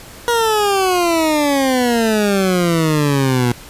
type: exponential sweep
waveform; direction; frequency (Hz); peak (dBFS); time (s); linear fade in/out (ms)
20% pulse; down; 480 to 119.4; -8; 0.28-3.52; 0
effects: pink hiss -37 dBFS RMS until 3.69 s + resampled to 32000 Hz